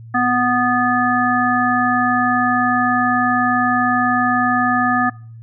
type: harmonic tone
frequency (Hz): 246.9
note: B3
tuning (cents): 0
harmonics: 1 / 3 / 5 / 7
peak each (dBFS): -19 / -19 / -19 / -19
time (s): 0.14-5.1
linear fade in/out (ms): 10
effects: noise-tail reverb RT60 0.5 s tail -24 dB re dry + added 114 Hz sine -34 dBFS peak until 5.42 s